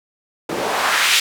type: noise with band-pass filter sweep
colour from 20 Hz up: white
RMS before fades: -18 dBFS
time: 0.49-1.2 s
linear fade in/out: 5 ms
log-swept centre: 320 to 3400 Hz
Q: 1.3
effects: none